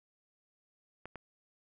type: clicks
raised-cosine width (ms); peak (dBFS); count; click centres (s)
0.5; -29; 2; 1.056 / 1.157
effects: none